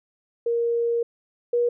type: tone pair in turn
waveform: sine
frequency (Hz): 468.6 / 479.3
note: A#4 / A#4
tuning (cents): +9 / +48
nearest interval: unison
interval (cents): 39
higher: second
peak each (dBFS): -20 / -18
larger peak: second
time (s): 0.46-1.03 / 1.53-1.69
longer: first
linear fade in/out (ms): 5
effects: none